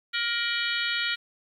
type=harmonic tone with a mistuned harmonic; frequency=470.5 Hz; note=A#4; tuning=16 cents sharp; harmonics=3 / 4 / 5 / 6 / 7 / 8 / 9; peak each=-31 / -32 / -33 / -34 / -34 / -35 / -36 dBFS; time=0.13-1.16 s; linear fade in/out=20 ms; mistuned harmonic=6; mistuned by=+90 cents; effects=10-bit